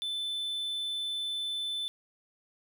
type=tone; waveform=triangle; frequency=3520 Hz; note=A7; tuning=in tune; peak=-30 dBFS; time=0.02-1.88 s; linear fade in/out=0 ms; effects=none